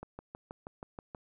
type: click train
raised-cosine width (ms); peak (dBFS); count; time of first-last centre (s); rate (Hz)
1; -28; 8; 0.03-1.148; 6.26
effects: none